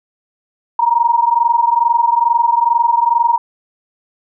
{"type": "tone pair together", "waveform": "sine", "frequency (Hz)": [930, 952.3], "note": ["A#5", "A#5"], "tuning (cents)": [-4, 37], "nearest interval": "unison", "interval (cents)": 41, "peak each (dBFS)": -13, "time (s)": [0.79, 3.38], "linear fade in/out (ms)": 5, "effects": []}